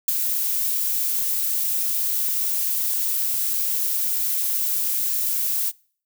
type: noise with ADSR envelope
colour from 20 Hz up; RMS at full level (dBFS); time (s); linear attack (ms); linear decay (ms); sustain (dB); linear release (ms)
violet; -18; 0.08-5.72; 4; 19; -5; 37
effects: noise-tail reverb RT60 0.5 s tail -25 dB re dry